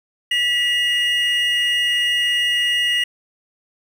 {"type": "tone pair together", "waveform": "triangle", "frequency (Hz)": [1953, 2856], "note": ["B6", "F7"], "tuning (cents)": [-20, 38], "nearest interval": "perfect fifth", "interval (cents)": 658, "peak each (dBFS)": [-19, -16], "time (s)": [0.31, 3.04], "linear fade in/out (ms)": 5, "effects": []}